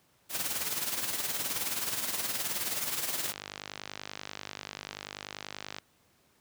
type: noise with tremolo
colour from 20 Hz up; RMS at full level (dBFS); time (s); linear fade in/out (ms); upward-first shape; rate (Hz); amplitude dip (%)
white; -31; 0.29-3.34; 50; sine; 19; 55
type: click train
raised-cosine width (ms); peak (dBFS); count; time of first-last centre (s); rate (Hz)
0.2; -20; 128; 3.26-5.785; 50.3
effects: pink hiss -67 dBFS RMS until 6.4 s + high-pass 80 Hz 12 dB/octave